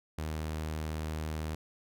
sawtooth tone, 78 Hz, D#2, 5 cents sharp, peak -30 dBFS, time 0.18-1.55 s, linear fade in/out 5 ms, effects none

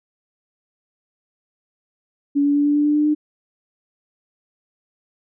sine tone with pitch steps, 284.6 / 286.9 / 289.2 / 291.6 / 294 / 296.3 / 298.7 / 301.2 Hz, C#4 / D4 / D4 / D4 / D4 / D4 / D4 / D4, +46 / -40 / -27 / -12 / +2 / +15 / +29 / +44 cents, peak -14 dBFS, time 2.35-3.15 s, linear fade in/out 20 ms, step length 100 ms, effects none

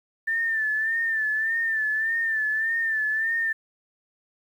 sine tone with vibrato, 1778 Hz, A6, 18 cents sharp, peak -22 dBFS, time 0.27-3.53 s, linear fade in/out 10 ms, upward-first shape sine, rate 1.7 Hz, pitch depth 55 cents each way, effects 9-bit

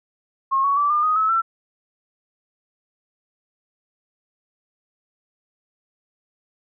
sine tone with pitch steps, 1079 / 1119 / 1160.5 / 1203.5 / 1248.1 / 1294.3 / 1342.3 Hz, C#6 / C#6 / D6 / D6 / D#6 / E6 / E6, -47 / +16 / -21 / +42 / +5 / -32 / +31 cents, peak -16 dBFS, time 0.51-1.42 s, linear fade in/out 20 ms, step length 130 ms, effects none

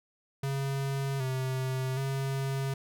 square tone with pitch steps, 137.1 / 130.5 / 135.8 Hz, C#3 / C3 / C#3, -19 / -4 / -35 cents, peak -30 dBFS, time 0.43-2.74 s, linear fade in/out 5 ms, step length 770 ms, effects none

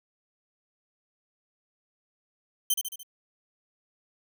5% pulse tone with echo, 3102 Hz, G7, 19 cents flat, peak -13 dBFS, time 2.7-2.74 s, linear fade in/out 5 ms, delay 73 ms, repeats 4, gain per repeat -5 dB, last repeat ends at 3.032 s, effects none

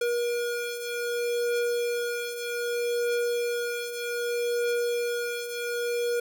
square beating tone pair, 477.6 / 478.24 Hz, A#4 / A#4, +42 / +44 cents, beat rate 0.64 Hz, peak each -34 / -28 dBFS, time 0.01-6.2 s, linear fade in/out 5 ms, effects none

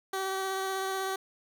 15% pulse tone with vibrato, 383.3 Hz, G4, 39 cents flat, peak -24 dBFS, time 0.13-1.16 s, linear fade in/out 5 ms, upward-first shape sine, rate 16 Hz, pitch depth 12 cents each way, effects none

